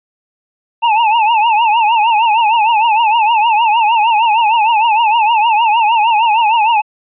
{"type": "tone with vibrato", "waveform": "square", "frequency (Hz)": 889, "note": "A5", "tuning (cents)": 18, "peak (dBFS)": -9, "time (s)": [0.82, 6.82], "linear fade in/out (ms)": 20, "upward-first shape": "triangle", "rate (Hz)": 6.5, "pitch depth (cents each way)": 140, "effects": ["resampled to 8000 Hz"]}